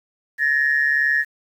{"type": "tone pair together", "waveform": "sine", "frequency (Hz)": [1717.8, 1860], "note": ["A6", "A#6"], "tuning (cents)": [-42, -4], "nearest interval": "minor second", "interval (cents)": 138, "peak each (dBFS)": -18, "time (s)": [0.38, 1.25], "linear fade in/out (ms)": 50, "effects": ["tanh soft clip ceiling -8 dBFS", "8-bit"]}